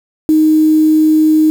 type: tone with quantisation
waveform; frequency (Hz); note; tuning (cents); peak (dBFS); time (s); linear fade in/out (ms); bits
sine; 311.1; D#4; 0; -6; 0.29-1.5; 0; 5
effects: none